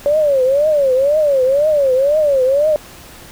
sine tone with vibrato, 563 Hz, C#5, 27 cents sharp, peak -10 dBFS, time 0.06-2.76 s, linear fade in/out 0 ms, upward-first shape triangle, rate 2 Hz, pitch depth 200 cents each way, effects pink hiss -38 dBFS RMS until 3.31 s

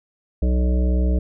harmonic tone, 62 Hz, B1, 7 cents sharp, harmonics 1 / 3 / 5 / 7 / 9 / 10, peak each -16 / -26 / -30 / -33 / -35 / -36 dBFS, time 0.42-1.19 s, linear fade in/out 5 ms, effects none

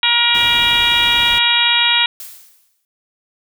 harmonic tone, 474.6 Hz, A#4, 31 cents sharp, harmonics 2 / 3 / 4 / 5 / 6 / 7 / 8, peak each -22 / -23 / -22 / -18 / -19 / -17 / -17 dBFS, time 0.03-2.06 s, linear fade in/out 2 ms
pink noise, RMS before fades -30 dBFS, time 0.34-1.39 s, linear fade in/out 10 ms
blue noise with exponential decay, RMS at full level -30 dBFS, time 2.2-2.85 s, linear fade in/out 1 ms, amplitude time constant 140 ms
effects none

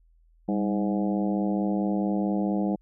harmonic tone with a mistuned harmonic, 104.5 Hz, G#2, 11 cents sharp, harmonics 2 / 3 / 4 / 5 / 6 / 7 / 8, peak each -25 / -29 / -37 / -35 / -38 / -36 / -42 dBFS, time 0.48-2.76 s, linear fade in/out 10 ms, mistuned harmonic 2, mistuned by -86 cents, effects added 41 Hz sine -57 dBFS peak until 2.81 s

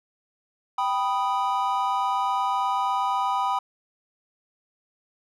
triangle chord, G augmented, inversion none, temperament equal, 784 / 987.8 / 1244.5 Hz, G5 / B5 / D#6, 0 / 0 / 0 cents, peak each -25 / -23 / -27 dBFS, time 0.78-3.59 s, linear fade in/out 5 ms, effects none

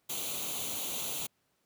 white noise with comb filter, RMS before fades -36 dBFS, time 0.09-1.27 s, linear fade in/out 10 ms, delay 0.29 ms, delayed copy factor +0.75, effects pink hiss -75 dBFS RMS until 1.65 s + high-pass 100 Hz 12 dB/octave

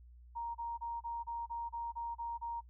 sine tone bursts, 935 Hz, A#5, 5 cents sharp, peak -37 dBFS, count 10, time 0.35-2.611 s, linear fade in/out 20 ms, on 200 ms, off 29 ms, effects noise-tail reverb RT60 0.1 s tail -25 dB re dry + added 60 Hz sine -54 dBFS peak until 2.69 s

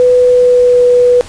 sine tone with pitch glide, 497.5 to 491.5 Hz, B4 to B4, +13 to -8 cents, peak -4 dBFS, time 0-1.21 s, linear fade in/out 0 ms, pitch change -21 cents, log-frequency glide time 0.17-0.84 s, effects pink hiss -32 dBFS RMS until 1.28 s + resampled to 22050 Hz

